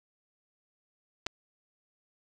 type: clicks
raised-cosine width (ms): 0.2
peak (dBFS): -19 / -14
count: 2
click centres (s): 1.264 / 1.267
effects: none